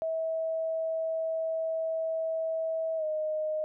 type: tone with pitch glide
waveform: sine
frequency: 647 to 619.2 Hz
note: E5 to D#5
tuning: -32 to -9 cents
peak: -28 dBFS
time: 0.02-3.64 s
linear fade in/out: 0 ms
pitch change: -77 cents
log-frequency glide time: 2.97-3.04 s
effects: none